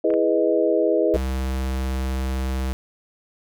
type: chord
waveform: sine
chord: E major seventh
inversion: none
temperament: equal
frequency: 329.6 / 415.3 / 493.9 / 622.3 Hz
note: E4 / G#4 / B4 / D#5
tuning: 0 / 0 / 0 / 0 cents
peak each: -22 dBFS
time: 0.04-1.17 s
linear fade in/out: 5 ms
type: clicks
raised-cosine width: 0.5 ms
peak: -21 dBFS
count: 2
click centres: 0.104 / 0.139 s
type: tone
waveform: square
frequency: 65.41 Hz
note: C2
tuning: in tune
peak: -23 dBFS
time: 1.14-2.73 s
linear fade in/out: 0 ms
effects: none